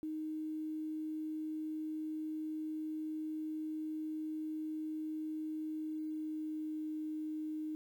sine tone with pitch glide, 311.1 to 309.3 Hz, D#4 to D#4, 0 to -10 cents, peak -37 dBFS, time 0.03-7.75 s, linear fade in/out 0 ms, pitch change -10 cents, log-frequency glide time 5.7-6.86 s, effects 11-bit

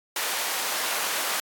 pink high-pass noise, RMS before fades -28 dBFS, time 0.16-1.4 s, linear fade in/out 2 ms, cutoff 760 Hz, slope 12 dB/octave, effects AAC 64 kbps

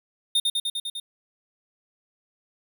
square tone with echo, 3653 Hz, A#7, 36 cents flat, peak -19 dBFS, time 0.35-0.4 s, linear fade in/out 5 ms, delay 100 ms, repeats 6, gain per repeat -2 dB, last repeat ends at 1 s, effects none

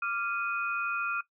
sine tone cluster, 1176 / 1389 / 2488 Hz, D6 / F6 / D#7, +2 / -10 / -1 cents, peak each -37 / -30 / -35 dBFS, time 0.02-1.21 s, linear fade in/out 5 ms, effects noise-tail reverb RT60 0.1 s tail -17 dB re dry

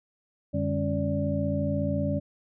sine tone cluster, 91.7 / 148.3 / 202.7 / 277.1 / 581 Hz, F#2 / D3 / G#3 / C#4 / D5, -15 / +17 / -42 / -1 / -19 cents, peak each -31 dBFS, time 0.53-2.2 s, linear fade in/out 20 ms, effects none

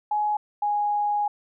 sine tone pair in turn, 840 / 828 Hz, G#5 / G#5, +19 / -5 cents, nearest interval unison, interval 24 cents, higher first, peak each -21 / -21 dBFS, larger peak neither, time 0.11-0.37 / 0.62-1.28 s, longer second, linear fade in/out 5 ms, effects none

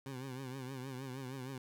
20% pulse tone with vibrato, 131.1 Hz, C3, 4 cents sharp, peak -37 dBFS, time 0.06-1.58 s, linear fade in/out 2 ms, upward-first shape triangle, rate 6.4 Hz, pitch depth 100 cents each way, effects none

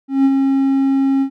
triangle tone with ADSR envelope, 271.1 Hz, C#4, 38 cents flat, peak -6 dBFS, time 0.08-1.3 s, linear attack 170 ms, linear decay 45 ms, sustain -4 dB, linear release 83 ms, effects none

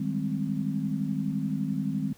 sine chord, Ab major seventh, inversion second, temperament equal, 155.56 / 196 / 207.7 / 261.6 Hz, Eb3 / G3 / Ab3 / C4, 0 / 0 / 0 / 0 cents, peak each -32 dBFS, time 0-2.13 s, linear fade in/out 5 ms, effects pink hiss -57 dBFS RMS until 2.17 s

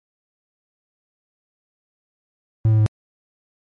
triangle tone with pitch steps, 110.3 / 108.97 / 107.66 Hz, A2 / A2 / A2, +5 / -16 / -37 cents, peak -10 dBFS, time 2.65-2.863 s, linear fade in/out 0 ms, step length 71 ms, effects MP3 48 kbps

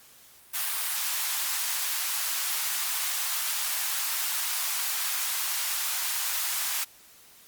white high-pass noise, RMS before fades -29 dBFS, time 0.53-6.85 s, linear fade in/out 20 ms, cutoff 820 Hz, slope 24 dB/octave, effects white hiss -54 dBFS RMS until 7.47 s + Opus 48 kbps

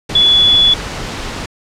sine tone in noise, 3421 Hz, A7, 49 cents flat, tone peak -6 dBFS, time 0.15-0.74 s, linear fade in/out 5 ms, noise pink, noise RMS -23 dBFS, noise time 0.09-1.46 s, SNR +14 dB, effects low-pass 6000 Hz 12 dB/octave

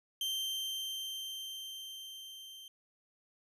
40% pulse tone with level ramp, 3136 Hz, G7, in tune, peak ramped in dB -32 to -48 dBFS, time 0.21-2.68 s, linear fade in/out 2 ms, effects resampled to 32000 Hz

